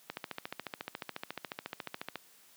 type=click train; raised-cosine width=0.3 ms; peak=-21 dBFS; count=30; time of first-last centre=0.1-2.157 s; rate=14.1 Hz; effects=white hiss -61 dBFS RMS until 2.56 s + high-pass 150 Hz 12 dB/octave